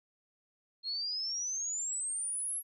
sine exponential sweep, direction up, 4200 to 11420 Hz, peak -33 dBFS, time 0.83-2.63 s, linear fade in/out 50 ms, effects none

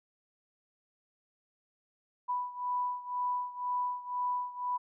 sine beating tone pair, 987.8 / 989.8 Hz, B5 / B5, 0 / +4 cents, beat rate 2 Hz, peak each -33 / -36 dBFS, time 2.28-4.78 s, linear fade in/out 20 ms, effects none

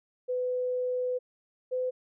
sine tone pair in turn, 501 / 507.4 Hz, B4 / B4, +25 / +47 cents, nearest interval unison, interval 22 cents, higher second, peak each -27 dBFS, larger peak neither, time 0.28-1.19 / 1.71-1.91 s, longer first, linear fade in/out 20 ms, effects none

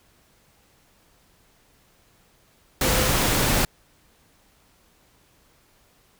sine tone in noise, 516 Hz, C5, 24 cents flat, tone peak -29 dBFS, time 2.82-3.11 s, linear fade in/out 2 ms, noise pink, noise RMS -21 dBFS, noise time 2.81-3.65 s, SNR -11 dB, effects pink hiss -60 dBFS RMS until 6.19 s

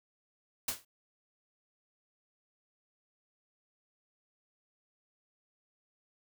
white noise with exponential decay, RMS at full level -29 dBFS, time 0.68-0.85 s, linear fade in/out 5 ms, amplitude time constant 35 ms, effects none

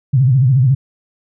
sine tone with vibrato, 130 Hz, C3, 11 cents flat, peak -8 dBFS, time 0.13-0.75 s, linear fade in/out 10 ms, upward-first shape sine, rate 14 Hz, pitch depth 150 cents each way, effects none

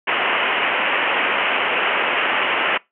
white low-pass noise, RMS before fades -19 dBFS, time 0.07-2.78 s, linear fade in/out 10 ms, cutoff 3000 Hz, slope 96 dB/octave, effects noise-tail reverb RT60 0.2 s tail -23 dB re dry + high-pass 400 Hz 12 dB/octave

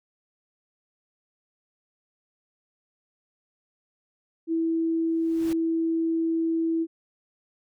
sine tone, 327.8 Hz, E4, 10 cents flat, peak -22 dBFS, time 4.47-6.87 s, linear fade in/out 50 ms
pink noise with exponential growth, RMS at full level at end -38 dBFS, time 5.07-5.53 s, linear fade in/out 2 ms, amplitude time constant 100 ms
effects none

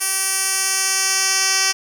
10% pulse tone with band-pass filter sweep, 384.4 Hz, G4, 34 cents flat, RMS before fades -19 dBFS, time 0-1.73 s, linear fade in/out 20 ms, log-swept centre 10000 to 5400 Hz, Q 1.5, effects none

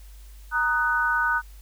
sine chord, D# minor, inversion second, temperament just, 933.4 / 1244.5 / 1493.4 Hz, A#5 / D#6 / F#6, +2 / 0 / +16 cents, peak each -27 / -27 / -22 dBFS, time 0.51-1.42 s, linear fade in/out 50 ms, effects added 50 Hz sine -42 dBFS peak until 1.61 s + white hiss -56 dBFS RMS until 1.61 s

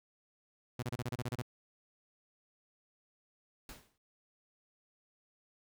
sawtooth tone bursts, 122.6 Hz, B2, 12 cents flat, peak -31 dBFS, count 10, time 0.79-1.421 s, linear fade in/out 5 ms, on 37 ms, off 29 ms
pink noise with exponential decay, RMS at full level -46 dBFS, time 3.69-3.98 s, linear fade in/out 2 ms, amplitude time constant 63 ms
effects none

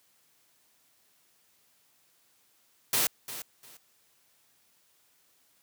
white noise with echo, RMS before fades -26 dBFS, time 2.93-3.07 s, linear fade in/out 2 ms, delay 350 ms, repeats 2, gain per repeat -13 dB, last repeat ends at 3.77 s, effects white hiss -67 dBFS RMS until 5.62 s + high-pass 80 Hz 12 dB/octave

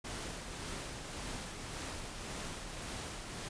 pink noise with tremolo, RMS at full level -41 dBFS, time 0.04-3.49 s, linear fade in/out 10 ms, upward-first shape triangle, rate 1.8 Hz, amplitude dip 40%, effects resampled to 22050 Hz

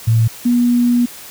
sine tone pair in turn, 113.4 / 241.7 Hz, A#2 / B3, -47 / -37 cents, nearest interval octave + minor second, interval 1310 cents, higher second, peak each -9 / -10 dBFS, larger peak first, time 0.07-0.28 / 0.45-1.06 s, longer second, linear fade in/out 10 ms, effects white hiss -35 dBFS RMS until 1.3 s

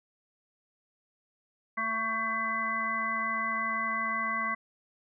harmonic tone, 223.6 Hz, A3, 28 cents sharp, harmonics 1 / 3 / 5 / 7 / 9, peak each -41 / -43 / -31 / -39 / -32 dBFS, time 1.77-4.55 s, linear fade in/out 10 ms, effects none

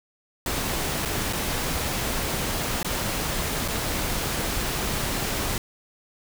pink noise with dropouts, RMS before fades -27 dBFS, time 0.46-5.58 s, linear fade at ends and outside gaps 2 ms, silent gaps 1.052-1.056 / 1.328-1.332 / 2.83-2.846 / 3.679-3.683 s, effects none

